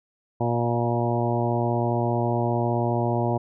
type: harmonic tone with a mistuned harmonic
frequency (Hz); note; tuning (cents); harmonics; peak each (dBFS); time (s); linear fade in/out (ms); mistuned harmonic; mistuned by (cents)
119; A#2; +36; 1 / 2 / 3 / 4 / 5 / 6 / 7 / 8; -25 / -29 / -28 / -34 / -30 / -30 / -32 / -33; 0.4-3.38; 10; 6; -24
effects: none